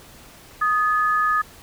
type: tone pair together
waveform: sine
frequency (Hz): 1244.5 / 1716.7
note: D#6 / A6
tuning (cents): 0 / -43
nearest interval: tritone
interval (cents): 557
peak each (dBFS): -18 / -23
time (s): 0.61-1.42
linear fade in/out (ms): 10
effects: pink hiss -46 dBFS RMS until 1.62 s